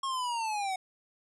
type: linear sweep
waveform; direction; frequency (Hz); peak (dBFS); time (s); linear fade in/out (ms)
square; down; 1092 to 740; -31; 0.03-0.76; 5
effects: resampled to 24000 Hz